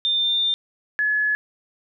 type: tone pair in turn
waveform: sine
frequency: 3599 / 1703.9 Hz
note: A7 / G#6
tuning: +38 / +44 cents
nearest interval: octave + minor second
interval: 1294 cents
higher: first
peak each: -18 dBFS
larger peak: neither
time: 0.05-0.54 / 0.99-1.35 s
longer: first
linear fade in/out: 0 ms
effects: none